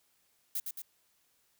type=noise with echo; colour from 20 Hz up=violet; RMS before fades=-34 dBFS; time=0.55-0.6 s; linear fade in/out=5 ms; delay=110 ms; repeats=2; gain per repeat=-4 dB; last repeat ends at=0.82 s; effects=white hiss -72 dBFS RMS until 1.59 s